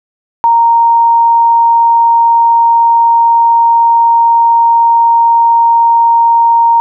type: tone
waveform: sine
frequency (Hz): 929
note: A#5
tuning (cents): -6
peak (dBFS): -4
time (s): 0.44-6.8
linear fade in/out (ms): 0
effects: none